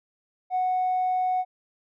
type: tone with tanh clipping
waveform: triangle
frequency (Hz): 738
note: F#5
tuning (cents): -5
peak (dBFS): -22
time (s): 0.5-1.45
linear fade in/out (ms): 50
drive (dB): 5
effects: none